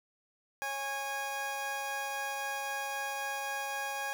20% pulse tone pair together, 550 / 823.1 Hz, C#5 / G#5, -14 / -16 cents, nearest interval perfect fifth, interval 698 cents, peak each -37 / -30 dBFS, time 0.62-4.13 s, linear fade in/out 0 ms, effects none

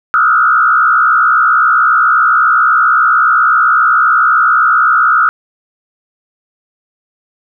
sine tone with frequency modulation, 1346 Hz, E6, 36 cents sharp, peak -6 dBFS, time 0.14-5.29 s, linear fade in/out 0 ms, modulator 63.7 Hz, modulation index 1.7, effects none

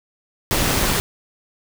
pink noise with amplitude modulation, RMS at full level -17 dBFS, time 0.51-1 s, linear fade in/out 0 ms, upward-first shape sine, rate 205 Hz, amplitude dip 45%, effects none

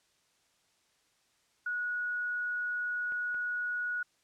sine tone, 1459 Hz, F#6, 25 cents flat, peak -31 dBFS, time 1.66-4.03 s, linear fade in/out 5 ms
clicks, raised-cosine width 0.5 ms, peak -36 dBFS, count 2, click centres 3.122 / 3.345 s
effects white hiss -71 dBFS RMS until 4.23 s + low-pass 8000 Hz 12 dB/octave

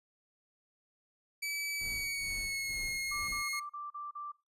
sawtooth tone with pitch glide, 2296 to 2155 Hz, D7 to C#7, -40 to -49 cents, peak -31 dBFS, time 1.42-3.6 s, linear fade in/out 10 ms, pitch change -109 cents, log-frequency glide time 1.76-2.81 s
brown noise with tremolo, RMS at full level -46 dBFS, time 1.8-3.43 s, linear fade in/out 5 ms, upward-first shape sine, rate 2.2 Hz, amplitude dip 80%
sine tone bursts, 1174.7 Hz, D6, in tune, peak -39 dBFS, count 6, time 3.11-4.32 s, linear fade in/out 10 ms, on 170 ms, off 38 ms
effects noise-tail reverb RT60 0.3 s tail -22 dB re dry + resampled to 32000 Hz

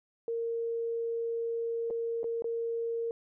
sine tone with dropouts, 462.1 Hz, A#4, 15 cents flat, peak -30 dBFS, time 0.28-3.11 s, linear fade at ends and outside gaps 1 ms, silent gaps 1.902-1.907 / 2.232-2.242 / 2.422-2.443 s, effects none

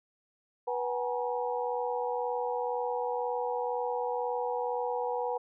sine tone cluster, 489.7 / 754 / 836 / 953 Hz, B4 / F#5 / G#5 / A#5, -15 / +32 / +11 / +38 cents, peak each -32 / -37 / -36 / -37 dBFS, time 0.67-5.38 s, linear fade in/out 10 ms, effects none

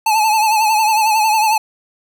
square tone with vibrato, 867 Hz, A5, 26 cents flat, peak -12 dBFS, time 0.06-1.58 s, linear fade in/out 5 ms, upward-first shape triangle, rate 11 Hz, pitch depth 70 cents each way, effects none

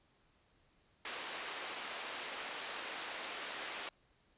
white band-pass noise, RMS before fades -44 dBFS, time 1.05-3.89 s, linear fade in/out 2 ms, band 370 to 3200 Hz, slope 12 dB/octave, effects pink hiss -72 dBFS RMS until 4.37 s + resampled to 8000 Hz

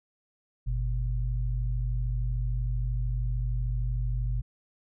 sine tone pair together, 48.1 / 121.2 Hz, G1 / B2, -32 / -32 cents, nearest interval octave + major third, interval 1600 cents, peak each -27 / -31 dBFS, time 0.66-4.42 s, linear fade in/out 20 ms, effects none

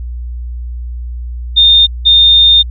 sine tone pair in turn, 3640 / 3640 Hz, A#7 / A#7, -42 / -42 cents, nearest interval unison, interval 0 cents, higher neither, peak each -3 dBFS, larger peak neither, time 1.56-1.87 / 2.05-2.63 s, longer second, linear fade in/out 20 ms, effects added 60 Hz sine -19 dBFS peak until 2.7 s

